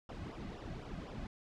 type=noise with flanger; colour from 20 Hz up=brown; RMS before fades=-45 dBFS; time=0.09-1.27 s; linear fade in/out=2 ms; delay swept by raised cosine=0.46 to 2.26 ms; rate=4 Hz; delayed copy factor=-0.8; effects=low-pass 5000 Hz 12 dB/octave